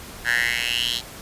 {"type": "tone with high-pass filter sweep", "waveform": "10% pulse", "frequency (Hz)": 119.4, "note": "A#2", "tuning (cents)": 42, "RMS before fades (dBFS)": -23, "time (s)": [0.24, 1.02], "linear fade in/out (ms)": 50, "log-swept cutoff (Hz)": [1600, 3700], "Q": 5.6, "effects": ["pink hiss -39 dBFS RMS until 1.21 s", "resampled to 32000 Hz"]}